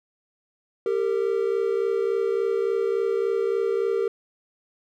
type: tone pair together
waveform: triangle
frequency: 395 / 458.5 Hz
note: G4 / A#4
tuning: +13 / -29 cents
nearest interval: minor third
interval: 258 cents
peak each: -22 dBFS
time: 0.86-4.08 s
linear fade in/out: 2 ms
effects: none